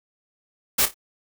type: noise with echo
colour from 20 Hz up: white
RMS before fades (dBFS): -19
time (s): 0.78-0.86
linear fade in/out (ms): 10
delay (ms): 28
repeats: 3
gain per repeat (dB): -11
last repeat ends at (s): 0.944
effects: none